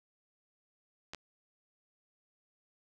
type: clicks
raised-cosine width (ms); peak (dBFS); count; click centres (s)
0.2; -25; 2; 1.135 / 1.147
effects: none